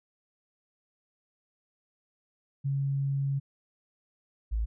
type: tone pair in turn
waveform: sine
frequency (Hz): 138.3 / 54.88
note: C#3 / A1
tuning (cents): -4 / -4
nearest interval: octave + major third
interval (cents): 1600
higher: first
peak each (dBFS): -26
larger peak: neither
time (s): 2.64-3.4 / 4.51-4.66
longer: first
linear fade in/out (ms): 20
effects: none